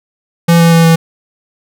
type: tone with pitch steps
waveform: square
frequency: 168.9 / 167.44 / 166 / 164.57 Hz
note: E3 / E3 / E3 / E3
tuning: +42 / +27 / +12 / -3 cents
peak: -5 dBFS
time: 0.48-0.96 s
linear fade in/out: 10 ms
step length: 120 ms
effects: none